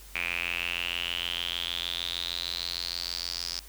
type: tone with band-pass filter sweep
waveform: sawtooth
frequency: 86.5 Hz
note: F2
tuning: 16 cents flat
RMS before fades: -33 dBFS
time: 0.15-3.6 s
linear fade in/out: 5 ms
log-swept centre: 2400 to 5100 Hz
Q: 8.2
effects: added 50 Hz sine -48 dBFS peak until 3.68 s + white hiss -51 dBFS RMS until 3.68 s

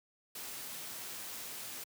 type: noise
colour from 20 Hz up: white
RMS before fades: -44 dBFS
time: 0.35-1.84 s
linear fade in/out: 5 ms
effects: high-pass 100 Hz 12 dB/octave

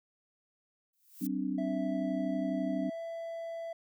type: noise with exponential growth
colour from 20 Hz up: violet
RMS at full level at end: -41 dBFS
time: 0.93-1.27 s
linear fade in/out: 5 ms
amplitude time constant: 73 ms
type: chord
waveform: sine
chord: G suspended fourth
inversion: none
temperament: equal with one note detuned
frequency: 191.41 / 261.6 / 293.7 Hz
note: G3 / C4 / D4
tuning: -41 / 0 / 0 cents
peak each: -36 / -34 / -35 dBFS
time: 1.21-2.9 s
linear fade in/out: 10 ms
type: tone with pitch glide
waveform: triangle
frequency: 659.3 to 665.4 Hz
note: E5 to E5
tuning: 0 to +16 cents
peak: -35 dBFS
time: 1.58-3.73 s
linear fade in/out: 5 ms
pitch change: +16 cents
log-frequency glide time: 2.89-3 s
effects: none

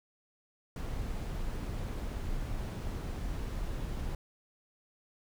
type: noise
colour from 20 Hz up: brown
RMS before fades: -36 dBFS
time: 0.76-4.15 s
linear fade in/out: 2 ms
effects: none

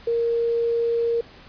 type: tone with quantisation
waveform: sine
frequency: 466.2 Hz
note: A#4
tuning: in tune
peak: -19 dBFS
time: 0.07-1.21 s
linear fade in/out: 5 ms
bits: 8
effects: pink hiss -47 dBFS RMS until 1.48 s + resampled to 11025 Hz

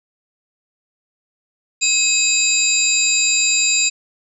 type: tone cluster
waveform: sine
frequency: 2559 / 3891 / 4843 / 7130 / 7410 Hz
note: D#7 / B7 / D#8 / A8 / A#8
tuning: +48 / -27 / -48 / +22 / -11 cents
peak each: -19 / -23 / -21 / -20 / -19 dBFS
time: 1.81-3.9 s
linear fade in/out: 20 ms
effects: none

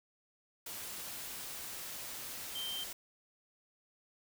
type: tone in noise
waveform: sine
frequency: 3136 Hz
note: G7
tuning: in tune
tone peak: -38 dBFS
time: 2.55-2.84 s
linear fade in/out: 5 ms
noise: white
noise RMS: -44 dBFS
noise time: 0.66-2.93 s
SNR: +3 dB
effects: none

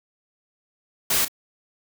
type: noise with echo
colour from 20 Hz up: white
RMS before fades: -21 dBFS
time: 1.1-1.25 s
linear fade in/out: 5 ms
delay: 32 ms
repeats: 1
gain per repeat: -12 dB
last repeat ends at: 1.282 s
effects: none

